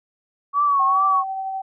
sine tone with vibrato, 1125 Hz, C#6, 25 cents sharp, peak -15 dBFS, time 0.53-1.24 s, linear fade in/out 50 ms, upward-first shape triangle, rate 2.4 Hz, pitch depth 77 cents each way
sine tone with tremolo, 769 Hz, G5, 33 cents flat, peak -23 dBFS, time 0.79-1.62 s, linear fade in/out 10 ms, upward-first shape triangle, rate 12 Hz, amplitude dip 30%
effects none

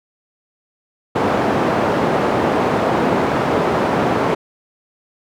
white band-pass noise, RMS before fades -17 dBFS, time 1.15-4.35 s, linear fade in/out 10 ms, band 140 to 740 Hz, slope 12 dB/octave, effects none

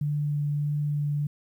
sine tone with vibrato, 146.83 Hz, D3, in tune, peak -24 dBFS, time 0.01-1.27 s, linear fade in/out 5 ms, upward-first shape sine, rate 1.6 Hz, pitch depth 8 cents each way, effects 10-bit

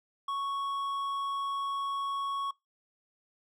triangle tone with hard clipping, 1108.7 Hz, C#6, in tune, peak -32 dBFS, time 0.28-2.51 s, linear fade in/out 5 ms, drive 9 dB, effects noise-tail reverb RT60 0.2 s tail -24 dB re dry

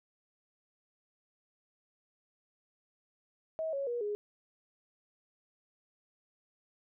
sine tone with pitch steps, 640 / 553.9 / 479.5 / 415 Hz, D#5 / C#5 / A#4 / G#4, +49 / -1 / +49 / -1 cents, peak -32 dBFS, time 3.59-4.15 s, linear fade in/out 0 ms, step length 140 ms, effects none

